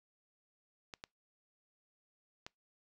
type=clicks; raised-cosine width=0.2 ms; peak=-27 dBFS; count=3; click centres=0.938 / 1.039 / 2.465 s; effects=noise-tail reverb RT60 0.2 s tail -26 dB re dry